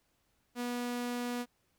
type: tone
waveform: sawtooth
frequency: 243.2 Hz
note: B3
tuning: 26 cents flat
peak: -30 dBFS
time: 0.55-1.46 s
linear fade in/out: 50 ms
effects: pink hiss -75 dBFS RMS until 1.78 s